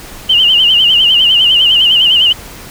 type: tone with vibrato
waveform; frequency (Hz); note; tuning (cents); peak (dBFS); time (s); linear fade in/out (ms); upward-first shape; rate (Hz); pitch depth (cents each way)
sine; 2960; F#7; 0; -5; 0.29-2.33; 10; sine; 9.9; 100
effects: pink hiss -31 dBFS RMS until 2.7 s